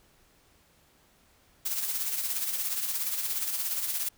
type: noise with tremolo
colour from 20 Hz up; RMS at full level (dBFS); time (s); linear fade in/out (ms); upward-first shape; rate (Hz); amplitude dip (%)
blue; -29; 1.65-4.09; 10; sine; 17; 50
effects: pink hiss -63 dBFS RMS until 4.17 s